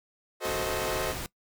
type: chord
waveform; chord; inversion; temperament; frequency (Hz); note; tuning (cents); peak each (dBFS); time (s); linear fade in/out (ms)
sawtooth; F# diminished seventh; none; equal with one note detuned; 370 / 440 / 523.3 / 630.6; F#4 / A4 / C5 / Eb5; 0 / 0 / 0 / +23; -31; 0.4-1.15; 50
type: noise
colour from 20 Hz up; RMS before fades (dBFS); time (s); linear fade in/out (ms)
pink; -36; 0.45-1.26; 0
effects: noise-tail reverb RT60 0.1 s tail -21 dB re dry